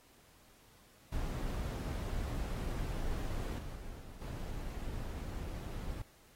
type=noise with level steps; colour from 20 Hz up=brown; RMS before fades=-37 / -43 / -46 / -49 / -41 dBFS; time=1.12-6.02 s; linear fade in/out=5 ms; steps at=3.58 / 3.75 / 3.99 / 4.21 s; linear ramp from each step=10 ms; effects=pink hiss -64 dBFS RMS until 6.35 s + AAC 48 kbps